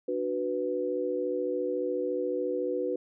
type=chord; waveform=sine; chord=B minor; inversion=first; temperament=just; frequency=296.3 / 370.4 / 493.9 Hz; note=D4 / F#4 / B4; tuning=+15 / +2 / 0 cents; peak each=-35 / -32 / -30 dBFS; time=0.08-2.96 s; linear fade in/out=5 ms; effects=none